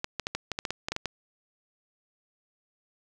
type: clicks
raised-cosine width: 0.2 ms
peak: -13 dBFS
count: 12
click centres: 0.044 / 0.197 / 0.269 / 0.35 / 0.517 / 0.589 / 0.652 / 0.706 / 0.885 / 0.92 / 0.964 / 1.057 s
effects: none